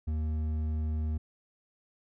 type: tone with hard clipping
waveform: triangle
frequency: 77.78 Hz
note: D#2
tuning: in tune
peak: -30 dBFS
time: 0.07-1.18 s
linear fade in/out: 10 ms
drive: 10 dB
effects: none